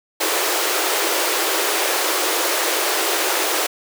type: high-pass noise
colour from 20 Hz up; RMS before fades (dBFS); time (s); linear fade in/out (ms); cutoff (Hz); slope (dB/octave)
pink; -20; 0.2-3.67; 10; 320; 96
effects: none